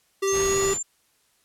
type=tone; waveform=square; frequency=390.7 Hz; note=G4; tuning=6 cents flat; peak=-22 dBFS; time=0.22-0.74 s; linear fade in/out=10 ms
type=exponential sweep; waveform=sine; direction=up; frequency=6272 to 7300 Hz; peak=-26 dBFS; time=0.27-0.83 s; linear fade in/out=10 ms
type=noise; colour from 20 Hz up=pink; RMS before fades=-33 dBFS; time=0.31-0.79 s; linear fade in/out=50 ms
effects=white hiss -65 dBFS RMS until 1.44 s + low-pass 12000 Hz 12 dB/octave